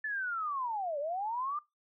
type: linear two-way sweep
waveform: sine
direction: down then up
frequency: 1760 to 554.4 to 1216 Hz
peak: -32 dBFS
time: 0.04-1.59 s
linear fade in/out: 5 ms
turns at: 0.99 s
effects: noise-tail reverb RT60 0.2 s tail -21 dB re dry